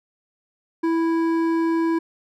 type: tone with hard clipping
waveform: sine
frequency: 329.6 Hz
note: E4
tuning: in tune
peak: -20 dBFS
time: 0.83-1.99 s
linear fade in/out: 10 ms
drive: 10 dB
effects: none